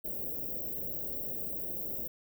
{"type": "band-stop noise", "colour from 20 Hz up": "white", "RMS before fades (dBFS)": -37, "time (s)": [0.04, 2.08], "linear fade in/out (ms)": 10, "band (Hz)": [630, 15000], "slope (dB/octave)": 48, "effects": []}